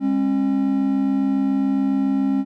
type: tone pair together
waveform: triangle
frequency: 202.8 / 270 Hz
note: G#3 / C#4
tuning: -41 / -45 cents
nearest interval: perfect fourth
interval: 496 cents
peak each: -21 / -16 dBFS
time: 0-2.45 s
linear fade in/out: 50 ms
effects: none